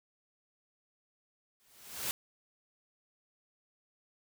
white noise with exponential growth, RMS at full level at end -32 dBFS, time 1.6-2.11 s, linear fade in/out 0 ms, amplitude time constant 110 ms, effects none

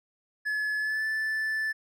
triangle tone with pitch glide, 1710 to 1754 Hz, A6 to A6, -50 to -6 cents, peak -25 dBFS, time 0.45-1.73 s, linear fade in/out 20 ms, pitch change +44 cents, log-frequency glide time 0.78-1.05 s, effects none

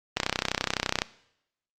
click train, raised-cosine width 0.2 ms, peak -6 dBFS, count 28, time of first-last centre 0.17-1.019 s, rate 31.8 Hz, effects noise-tail reverb RT60 0.8 s tail -20 dB re dry + Opus 32 kbps

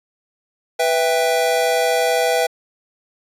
square chord, E minor, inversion second, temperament just, 494.4 / 659.3 / 791.1 Hz, B4 / E5 / G5, +2 / 0 / +16 cents, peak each -20 / -20 / -22 dBFS, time 0.79-2.47 s, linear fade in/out 10 ms, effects resampled to 32000 Hz

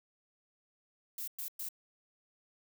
violet noise bursts, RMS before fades -40 dBFS, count 3, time 1.18-1.688 s, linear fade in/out 2 ms, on 96 ms, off 110 ms, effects none

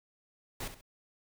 pink noise with echo, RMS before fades -38 dBFS, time 0.6-0.68 s, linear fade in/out 5 ms, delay 66 ms, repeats 2, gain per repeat -10 dB, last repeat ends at 0.812 s, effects none

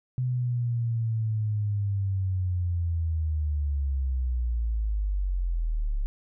sine linear sweep, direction down, 127.3 to 34.18 Hz, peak -24 dBFS, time 0.18-6.06 s, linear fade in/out 0 ms, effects none

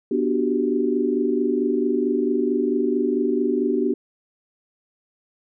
sine chord, G major seventh, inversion first, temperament just, 245 / 294 / 367.5 / 392 Hz, B3 / D4 / F#4 / G4, -14 / +2 / -12 / 0 cents, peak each -24 dBFS, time 0.11-3.94 s, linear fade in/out 5 ms, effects none

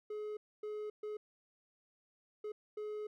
triangle tone bursts at uneven times, 423.3 Hz, G#4, 33 cents sharp, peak -37 dBFS, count 5, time 0.1-0.37 / 0.63-0.9 / 1.03-1.17 / 2.44-2.52 / 2.77-3.07 s, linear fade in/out 5 ms, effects none

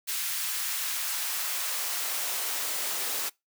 white noise with high-pass filter sweep, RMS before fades -31 dBFS, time 0.07-3.3 s, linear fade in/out 20 ms, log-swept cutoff 1700 to 330 Hz, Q 0.83, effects noise-tail reverb RT60 0.2 s tail -24 dB re dry

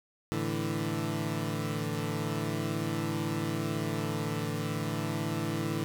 20% pulse chord, A suspended fourth, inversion none, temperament equal, 110 / 146.83 / 164.81 Hz, A2 / D3 / E3, 0 / 0 / 0 cents, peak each -30 dBFS, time 0.32-5.84 s, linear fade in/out 0 ms, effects none

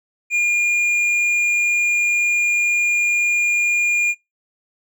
sine tone with hard clipping, 2417 Hz, D7, 49 cents sharp, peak -16 dBFS, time 0.3-4.15 s, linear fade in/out 50 ms, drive 5 dB, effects noise-tail reverb RT60 0.2 s tail -25 dB re dry

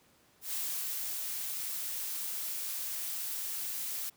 blue noise with ADSR envelope, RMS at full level -35 dBFS, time 0.41-4.1 s, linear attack 120 ms, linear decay 650 ms, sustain -2 dB, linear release 10 ms, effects pink hiss -65 dBFS RMS until 4.16 s + high-pass 100 Hz 12 dB/octave

